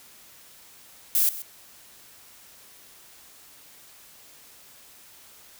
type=noise with echo; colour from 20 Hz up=violet; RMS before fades=-21 dBFS; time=1.15-1.29 s; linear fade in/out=0 ms; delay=130 ms; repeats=1; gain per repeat=-15 dB; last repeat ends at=1.42 s; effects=white hiss -51 dBFS RMS until 5.59 s